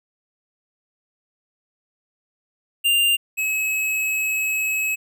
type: tone pair in turn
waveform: square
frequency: 2794 / 2569 Hz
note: F7 / E7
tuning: 0 / -45 cents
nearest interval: minor second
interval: 145 cents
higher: first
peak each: -16 / -21 dBFS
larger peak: first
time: 2.84-3.17 / 3.37-4.96 s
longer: second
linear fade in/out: 20 ms
effects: none